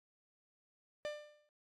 45% pulse tone with exponential decay, 596 Hz, D5, 25 cents sharp, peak -36 dBFS, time 1.05-1.49 s, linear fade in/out 0 ms, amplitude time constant 95 ms, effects low-pass 5000 Hz 12 dB/octave + AAC 64 kbps

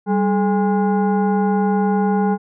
sine tone with frequency modulation, 194.7 Hz, G3, 12 cents flat, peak -14 dBFS, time 0.06-2.38 s, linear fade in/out 50 ms, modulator 621 Hz, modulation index 0.97, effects none

